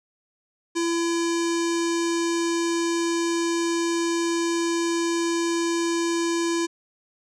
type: tone with low-pass filter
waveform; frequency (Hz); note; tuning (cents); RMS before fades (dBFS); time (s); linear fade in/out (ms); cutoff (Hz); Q
square; 337.1; E4; +39; -24; 0.75-6.67; 20; 6900; 2.8
effects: none